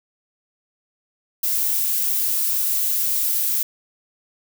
violet noise, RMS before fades -21 dBFS, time 1.43-3.63 s, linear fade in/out 5 ms, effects none

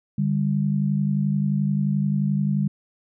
sine tone pair together, 147 / 198.46 Hz, D3 / G3, +2 / +22 cents, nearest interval perfect fourth, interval 520 cents, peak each -22 dBFS, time 0.18-2.68 s, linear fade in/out 5 ms, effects none

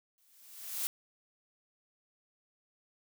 blue noise with exponential growth, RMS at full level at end -32 dBFS, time 0.18-0.87 s, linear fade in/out 0 ms, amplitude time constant 150 ms, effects none

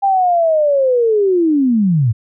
sine linear sweep, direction down, 801 to 102.7 Hz, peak -10 dBFS, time 0.02-2.13 s, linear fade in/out 20 ms, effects none

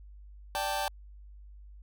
sawtooth chord, D suspended fourth, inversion none, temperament just, 587.3 / 783.1 / 881 Hz, D5 / G5 / A5, 0 / -2 / +2 cents, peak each -32 / -29 / -30 dBFS, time 0.55-0.88 s, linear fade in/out 0 ms, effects added 50 Hz sine -47 dBFS peak until 1.82 s

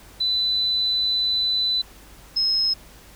sine tone pair in turn, 3998 / 5157 Hz, B7 / E8, +20 / -39 cents, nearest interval major third, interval 441 cents, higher second, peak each -19 / -18 dBFS, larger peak second, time 0.2-1.82 / 2.36-2.74 s, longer first, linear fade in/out 10 ms, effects added 50 Hz sine -49 dBFS peak until 3.15 s + pink hiss -48 dBFS RMS until 3.15 s

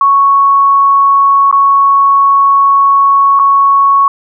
sine tone with dropouts, 1108.7 Hz, C#6, in tune, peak -4 dBFS, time 0.01-4.08 s, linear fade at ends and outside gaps 2 ms, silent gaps 1.513-1.526 / 3.392-3.396 s, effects none

